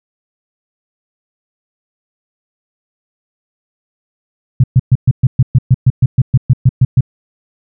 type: tone bursts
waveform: sine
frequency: 126.8 Hz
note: B2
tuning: 46 cents sharp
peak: -3 dBFS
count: 16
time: 4.6-7.008 s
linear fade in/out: 5 ms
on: 38 ms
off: 120 ms
effects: none